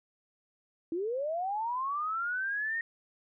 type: linear sweep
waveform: sine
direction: up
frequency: 317.5 to 1864 Hz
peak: -30 dBFS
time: 0.92-2.81 s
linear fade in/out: 2 ms
effects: none